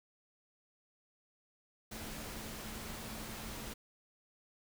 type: tone in noise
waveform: sine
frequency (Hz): 219.7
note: A3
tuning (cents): -2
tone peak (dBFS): -51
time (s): 1.91-3.74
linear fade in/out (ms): 10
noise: pink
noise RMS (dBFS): -45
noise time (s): 1.91-3.74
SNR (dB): -9
effects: none